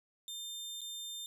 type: tone with dropouts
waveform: sawtooth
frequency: 3600 Hz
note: A7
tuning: 39 cents sharp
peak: -38 dBFS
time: 0.28-1.26 s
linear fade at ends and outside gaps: 1 ms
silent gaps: 0.808-0.815 s
effects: none